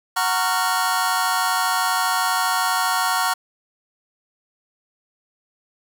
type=chord; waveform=sawtooth; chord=Gb major seventh; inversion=none; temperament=just; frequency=740 / 925 / 1110 / 1387.5 Hz; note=Gb5 / Bb5 / Db6 / F6; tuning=0 / -14 / +2 / -12 cents; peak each=-20 dBFS; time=0.16-3.34 s; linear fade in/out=10 ms; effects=none